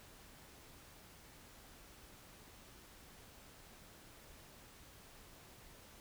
silence, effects pink hiss -59 dBFS RMS until 6 s

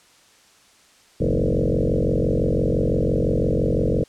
sine tone with frequency modulation, 174.61 Hz, F3, in tune, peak -17 dBFS, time 1.2-4.04 s, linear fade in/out 10 ms, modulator 45.9 Hz, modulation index 7.9, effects white hiss -54 dBFS RMS until 4.08 s + low-pass 8000 Hz 12 dB/octave

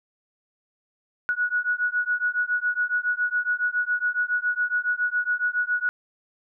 sine beating tone pair, 1460 / 1467.2 Hz, F#6 / F#6, -24 / -15 cents, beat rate 7.2 Hz, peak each -25 dBFS, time 1.29-5.89 s, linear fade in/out 0 ms, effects none

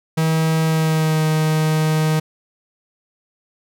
45% pulse tone with pitch glide, 160 to 156.26 Hz, D#3 to D#3, +49 to +8 cents, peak -15 dBFS, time 0.17-2.2 s, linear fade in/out 10 ms, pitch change -41 cents, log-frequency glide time 0.65-1.24 s, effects none

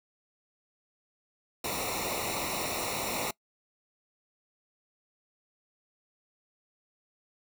pink noise with comb filter, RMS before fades -33 dBFS, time 1.64-3.31 s, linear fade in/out 5 ms, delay 0.62 ms, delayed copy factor -0.85, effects noise-tail reverb RT60 0.1 s tail -23 dB re dry

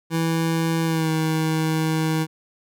25% pulse tone with pitch glide, 164 to 158.69 Hz, E3 to D#3, -9 to +34 cents, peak -16 dBFS, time 0.1-2.27 s, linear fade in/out 50 ms, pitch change -57 cents, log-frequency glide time 0.85-1.1 s, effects none

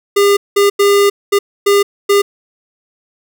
square tone bursts at uneven times, 403.3 Hz, G4, 49 cents sharp, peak -8 dBFS, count 6, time 0.16-0.37 / 0.56-0.7 / 0.79-1.1 / 1.32-1.39 / 1.66-1.83 / 2.09-2.22 s, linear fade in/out 10 ms, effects none

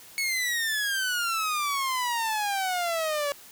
sawtooth exponential sweep, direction down, 2217 to 564 Hz, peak -22 dBFS, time 0.18-3.32 s, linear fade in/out 0 ms, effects white hiss -49 dBFS RMS until 3.51 s

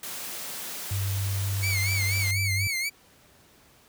white high-pass noise, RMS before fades -36 dBFS, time 0.03-2.31 s, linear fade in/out 2 ms, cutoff 150 Hz, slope 24 dB/octave
sine tone, 98 Hz, G2, in tune, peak -25 dBFS, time 0.91-2.67 s, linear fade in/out 0 ms
sawtooth tone with vibrato, 2200 Hz, C#7, 14 cents flat, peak -23 dBFS, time 1.62-2.9 s, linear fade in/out 20 ms, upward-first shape sine, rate 4.1 Hz, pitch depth 98 cents each way
effects pink hiss -57 dBFS RMS until 3.88 s + high-pass 60 Hz 12 dB/octave

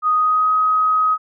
sine tone with pitch glide, 1244.5 to 1262.6 Hz, D#6 to D#6, 0 to +25 cents, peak -13 dBFS, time 0.02-1.18 s, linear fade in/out 50 ms, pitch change +25 cents, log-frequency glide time 0.15-0.52 s, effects none

